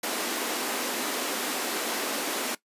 pink high-pass noise, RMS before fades -30 dBFS, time 0.03-2.55 s, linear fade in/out 5 ms, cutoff 230 Hz, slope 48 dB/octave, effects noise-tail reverb RT60 0.1 s tail -18 dB re dry + resampled to 32000 Hz

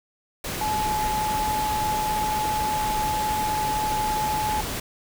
sine tone in noise, 855 Hz, A5, 50 cents flat, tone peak -23 dBFS, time 0.61-4.61 s, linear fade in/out 5 ms, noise pink, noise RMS -30 dBFS, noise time 0.44-4.8 s, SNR +4 dB, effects none

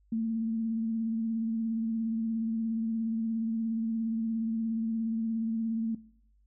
sine tone with vibrato, 225.1 Hz, A3, 40 cents sharp, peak -27 dBFS, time 0.12-5.95 s, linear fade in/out 5 ms, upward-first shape triangle, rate 17 Hz, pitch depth 31 cents each way, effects noise-tail reverb RT60 0.7 s tail -20 dB re dry + added 50 Hz sine -62 dBFS peak until 6.46 s

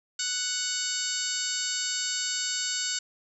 harmonic tone with a mistuned harmonic, 740 Hz, F#5, in tune, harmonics 2 / 3 / 4 / 5 / 6 / 7 / 8 / 9 / 10, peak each -37 / -43 / -37 / -38 / -34 / -39 / -38 / -40 / -32 dBFS, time 0.19-2.99 s, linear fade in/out 5 ms, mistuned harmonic 6, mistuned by +19 cents, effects none

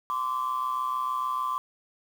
sine tone pair together, 1034 / 1160.6 Hz, C6 / D6, -21 / -21 cents, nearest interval major second, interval 200 cents, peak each -28 dBFS, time 0.1-1.58 s, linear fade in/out 0 ms, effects tanh soft clip ceiling -21 dBFS + 8-bit

